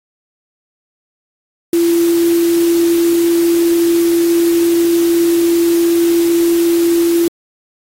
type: tone in noise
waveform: sine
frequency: 339 Hz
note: E4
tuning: 49 cents sharp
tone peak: -9 dBFS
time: 1.73-7.28 s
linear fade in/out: 2 ms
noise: white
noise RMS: -26 dBFS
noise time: 1.73-7.28 s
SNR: +14 dB
effects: AAC 48 kbps